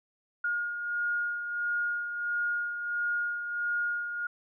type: beating tone pair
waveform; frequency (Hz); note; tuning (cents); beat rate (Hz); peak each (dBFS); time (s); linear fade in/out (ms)
sine; 1427 / 1428.5; F6 / F6; +37 / +39; 1.5; -29 / -38; 0.44-4.27; 5
effects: none